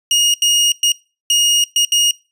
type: tone bursts at uneven times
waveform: 25% pulse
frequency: 2865 Hz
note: F7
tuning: 44 cents sharp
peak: -7 dBFS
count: 6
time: 0.11-0.34 / 0.42-0.72 / 0.83-0.92 / 1.3-1.64 / 1.76-1.85 / 1.92-2.11 s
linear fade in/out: 2 ms
effects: noise-tail reverb RT60 0.3 s tail -22 dB re dry + resampled to 32000 Hz